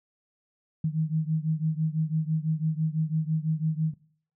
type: beating tone pair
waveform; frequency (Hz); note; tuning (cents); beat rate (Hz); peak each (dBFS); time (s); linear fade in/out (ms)
sine; 155.56 / 161.56; D#3 / E3; 0 / -35; 6; -26 / -29; 0.84-3.94; 5
effects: noise-tail reverb RT60 0.5 s tail -18 dB re dry